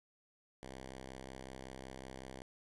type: tone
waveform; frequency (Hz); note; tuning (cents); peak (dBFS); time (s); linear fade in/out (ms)
5% pulse; 65.41; C2; 0; -36; 0.63-2.42; 0
effects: resampled to 24000 Hz + 13-bit